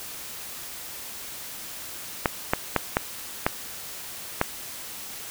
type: clicks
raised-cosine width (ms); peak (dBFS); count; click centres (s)
0.5; -4; 6; 2.258 / 2.535 / 2.763 / 2.969 / 3.465 / 4.414
effects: white hiss -38 dBFS RMS until 5.3 s